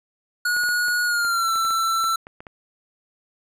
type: tone with pitch glide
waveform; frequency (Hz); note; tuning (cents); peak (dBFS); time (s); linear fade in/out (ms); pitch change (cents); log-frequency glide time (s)
square; 1451 to 1338.3; F#6 to E6; -34 to +26; -20; 0.45-2.16; 5; -140; 1.05-1.51
type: clicks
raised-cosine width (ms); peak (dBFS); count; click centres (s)
0.5; -24; 12; 0.566 / 0.636 / 0.689 / 0.883 / 1.249 / 1.557 / 1.65 / 1.707 / 2.041 / 2.269 / 2.405 / 2.468
effects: resampled to 32000 Hz